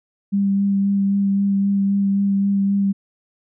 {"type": "tone with vibrato", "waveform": "sine", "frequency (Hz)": 198.2, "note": "G3", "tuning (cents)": 19, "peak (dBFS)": -15, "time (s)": [0.32, 2.93], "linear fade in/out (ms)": 20, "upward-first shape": "sine", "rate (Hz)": 3.8, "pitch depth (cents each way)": 13, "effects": []}